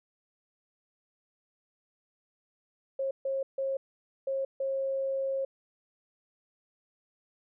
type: tone bursts at uneven times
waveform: sine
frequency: 540 Hz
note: C#5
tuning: 45 cents flat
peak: -28 dBFS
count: 5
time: 2.99-3.11 / 3.25-3.43 / 3.58-3.77 / 4.27-4.45 / 4.6-5.45 s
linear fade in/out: 5 ms
effects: none